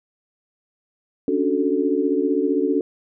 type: chord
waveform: sine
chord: D major seventh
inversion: third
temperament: equal with one note detuned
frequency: 277.2 / 292.6 / 370 / 440 Hz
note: C#4 / D4 / F#4 / A4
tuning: 0 / -6 / 0 / 0 cents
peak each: -23 dBFS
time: 1.28-2.81 s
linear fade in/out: 2 ms
effects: none